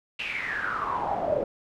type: noise with band-pass filter sweep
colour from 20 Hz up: brown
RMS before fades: -29 dBFS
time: 0.19-1.44 s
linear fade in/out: 5 ms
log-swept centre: 2800 to 520 Hz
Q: 9.6
effects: none